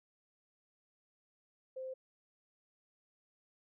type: tone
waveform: sine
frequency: 521 Hz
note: C5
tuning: 7 cents flat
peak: -40 dBFS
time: 1.76-1.94 s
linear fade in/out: 10 ms
effects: none